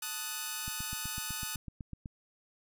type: chord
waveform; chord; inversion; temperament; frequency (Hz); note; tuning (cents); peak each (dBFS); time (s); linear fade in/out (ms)
5% pulse; D# diminished; second; equal with one note detuned; 880 / 1248.1 / 1480; A5 / D#6 / F#6; 0 / +5 / 0; -31 / -28 / -28; 0.02-1.56; 5
type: click train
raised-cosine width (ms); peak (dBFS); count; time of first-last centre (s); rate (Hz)
5; -29; 12; 0.68-2.058; 7.98
effects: none